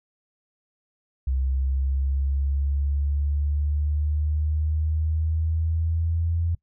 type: exponential sweep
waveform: sine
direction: up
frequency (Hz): 65.4 to 84.5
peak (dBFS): -21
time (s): 1.27-6.55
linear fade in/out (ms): 5
effects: noise-tail reverb RT60 0.1 s tail -22 dB re dry